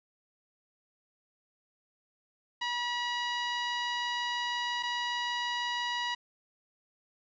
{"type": "tone pair in turn", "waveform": "15% pulse", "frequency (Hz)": [966, 966], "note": ["B5", "B5"], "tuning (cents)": [-39, -39], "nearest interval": "unison", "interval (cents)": 0, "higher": "neither", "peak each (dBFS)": -24, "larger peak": "neither", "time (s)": [[2.61, 4.83], [4.83, 6.15]], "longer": "first", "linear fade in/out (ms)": 10, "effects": ["resampled to 16000 Hz", "9-bit"]}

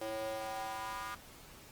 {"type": "tone with high-pass filter sweep", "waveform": "square", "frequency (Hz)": 110, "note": "A2", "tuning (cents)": 0, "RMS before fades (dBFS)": -40, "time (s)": [0.01, 1.15], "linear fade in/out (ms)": 5, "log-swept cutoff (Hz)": [460, 1200], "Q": 3.6, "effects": ["pink hiss -55 dBFS RMS until 1.71 s", "Opus 24 kbps"]}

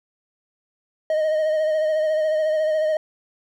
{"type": "tone with vibrato", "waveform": "triangle", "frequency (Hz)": 622.3, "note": "D#5", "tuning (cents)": 0, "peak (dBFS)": -16, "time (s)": [1.1, 2.97], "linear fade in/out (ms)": 2, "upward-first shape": "sine", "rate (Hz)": 14, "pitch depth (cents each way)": 32, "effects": []}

